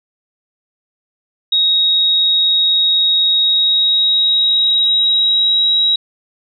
sine tone with pitch glide, 3776 to 3846 Hz, A#7 to B7, +22 to -47 cents, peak -10 dBFS, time 1.52-5.96 s, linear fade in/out 5 ms, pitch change +31 cents, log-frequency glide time 3.27-5.67 s, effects none

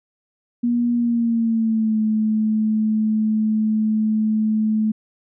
sine tone with pitch glide, 239.1 to 216.7 Hz, A#3 to A3, +44 to -26 cents, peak -16 dBFS, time 0.63-4.92 s, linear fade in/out 10 ms, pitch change -170 cents, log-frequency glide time 0.94-1.99 s, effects none

